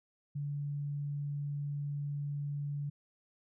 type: tone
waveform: sine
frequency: 144.1 Hz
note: D3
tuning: 33 cents flat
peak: -34 dBFS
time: 0.35-2.9 s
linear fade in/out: 10 ms
effects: none